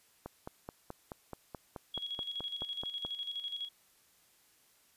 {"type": "click train", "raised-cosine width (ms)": 1, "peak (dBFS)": -27, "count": 14, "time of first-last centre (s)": [0.26, 3.05], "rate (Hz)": 4.66}
{"type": "tone with tremolo", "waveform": "sine", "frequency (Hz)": 3322, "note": "G#7", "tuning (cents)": 0, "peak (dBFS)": -35, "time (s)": [1.94, 3.69], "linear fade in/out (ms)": 5, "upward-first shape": "square", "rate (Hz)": 12, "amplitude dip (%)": 60}
{"effects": ["white hiss -67 dBFS RMS until 4.96 s", "resampled to 32000 Hz"]}